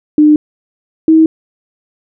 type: tone pair in turn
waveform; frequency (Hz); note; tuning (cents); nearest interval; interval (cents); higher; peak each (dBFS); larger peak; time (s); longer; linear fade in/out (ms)
sine; 301.5 / 319.4; D4 / D#4; +46 / +45; minor second; 99; second; -3; neither; 0.18-0.36 / 1.08-1.26; neither; 2
effects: none